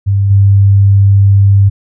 sine tone with level steps, 99.2 Hz, G2, 21 cents sharp, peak -7 / -3 dBFS, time 0.06-1.7 s, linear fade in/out 20 ms, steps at 0.3 s, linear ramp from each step 10 ms, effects none

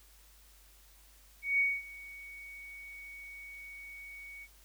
sine tone with ADSR envelope, 2237 Hz, C#7, 15 cents sharp, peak -24 dBFS, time 1.42-4.48 s, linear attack 170 ms, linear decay 230 ms, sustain -21 dB, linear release 54 ms, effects added 50 Hz sine -60 dBFS peak until 4.64 s + white hiss -62 dBFS RMS until 4.64 s

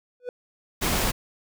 triangle tone with exponential growth, 493.9 Hz, B4, in tune, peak -23 dBFS, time 0.2-0.29 s, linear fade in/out 1 ms, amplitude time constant 19 ms
pink noise, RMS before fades -24 dBFS, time 0.81-1.12 s, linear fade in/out 20 ms
effects none

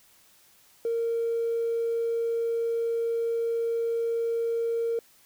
triangle tone, 462.3 Hz, A#4, 14 cents flat, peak -21 dBFS, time 0.85-4.99 s, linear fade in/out 2 ms, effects tanh soft clip ceiling -22 dBFS + white hiss -59 dBFS RMS until 5.25 s

